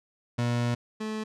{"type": "tone pair in turn", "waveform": "30% pulse", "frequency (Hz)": [120, 216.7], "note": ["B2", "A3"], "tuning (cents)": [-49, -26], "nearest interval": "minor seventh", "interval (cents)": 1023, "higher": "second", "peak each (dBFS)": [-22, -28], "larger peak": "first", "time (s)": [[0.38, 0.75], [1, 1.24]], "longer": "first", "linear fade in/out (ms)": 10, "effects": ["low-pass 7000 Hz 12 dB/octave"]}